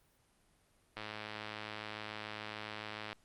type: click train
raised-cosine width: 0.3 ms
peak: -26 dBFS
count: 232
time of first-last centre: 0.97-3.129 s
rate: 107 Hz
effects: pink hiss -71 dBFS RMS until 3.24 s + Opus 32 kbps